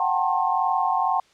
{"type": "tone cluster", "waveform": "sine", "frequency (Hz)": [737, 779, 892, 1069], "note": ["F#5", "G5", "A5", "C6"], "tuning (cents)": [-7, -11, 23, 37], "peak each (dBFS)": -25, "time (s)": [0, 1.2], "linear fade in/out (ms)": 2, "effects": ["white hiss -58 dBFS RMS until 1.33 s", "low-pass 5000 Hz 12 dB/octave"]}